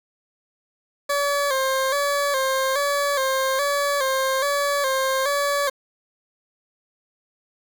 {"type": "tone with vibrato", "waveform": "20% pulse", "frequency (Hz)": 550, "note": "C#5", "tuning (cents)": -14, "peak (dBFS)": -15, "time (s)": [1.09, 5.7], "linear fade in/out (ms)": 10, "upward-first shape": "square", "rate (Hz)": 1.2, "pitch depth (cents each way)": 63, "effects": ["7-bit"]}